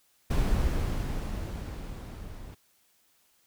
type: noise with level ramp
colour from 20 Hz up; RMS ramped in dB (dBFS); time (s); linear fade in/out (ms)
brown; -25 to -43; 0.3-2.55; 10
effects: white hiss -67 dBFS RMS until 3.46 s